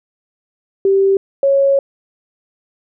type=tone pair in turn; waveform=sine; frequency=390 / 551.5 Hz; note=G4 / C#5; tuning=-9 / -9 cents; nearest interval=tritone; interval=600 cents; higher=second; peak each=-9 dBFS; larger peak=neither; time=0.85-1.17 / 1.43-1.79 s; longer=second; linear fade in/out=2 ms; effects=none